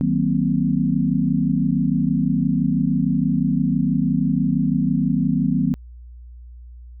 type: chord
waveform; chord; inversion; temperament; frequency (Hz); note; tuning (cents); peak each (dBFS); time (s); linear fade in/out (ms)
sine; C half-diminished seventh; first; just; 156.98 / 188.37 / 235.5 / 261.6; Eb3 / Gb3 / Bb3 / C4; +16 / +31 / +18 / 0; -22; 0.01-5.74; 0
effects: added 60 Hz sine -37 dBFS peak until 7 s